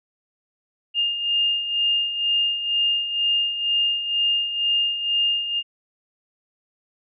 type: beating tone pair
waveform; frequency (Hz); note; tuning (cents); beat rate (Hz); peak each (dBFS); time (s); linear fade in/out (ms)
sine; 2819 / 2821.1; F7 / F7; +16 / +17; 2.1; -27 / -20; 0.94-5.63; 50
effects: none